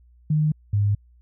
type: tone pair in turn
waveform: sine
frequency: 152.9 / 102.34 Hz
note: D#3 / G#2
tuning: -30 / -25 cents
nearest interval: perfect fifth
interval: 695 cents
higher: first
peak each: -17 dBFS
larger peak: neither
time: 0.3-0.52 / 0.73-0.95 s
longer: neither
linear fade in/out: 5 ms
effects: added 60 Hz sine -51 dBFS peak until 1.21 s